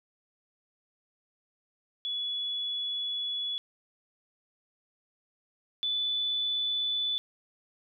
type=tone pair in turn; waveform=sine; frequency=3402 / 3484 Hz; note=G#7 / A7; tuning=+41 / -18 cents; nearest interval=unison; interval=41 cents; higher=second; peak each=-30 / -27 dBFS; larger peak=second; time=2.05-3.58 / 5.83-7.18 s; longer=first; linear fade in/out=0 ms; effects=none